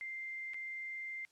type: tone with dropouts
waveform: sine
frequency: 2093 Hz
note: C7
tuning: in tune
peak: -40 dBFS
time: 0.01-1.25 s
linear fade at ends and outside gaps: 0 ms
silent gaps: 0.535-0.543 s
effects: white hiss -71 dBFS RMS until 1.31 s + low-pass 8000 Hz 12 dB/octave